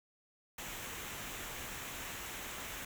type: noise with comb filter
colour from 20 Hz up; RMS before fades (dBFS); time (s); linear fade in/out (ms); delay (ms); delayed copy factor
pink; -44; 0.58-2.85; 5; 0.21; -0.5
effects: none